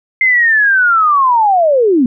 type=linear sweep; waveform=sine; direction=down; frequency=2100 to 229 Hz; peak=-7 dBFS; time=0.21-2.06 s; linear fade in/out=2 ms; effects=none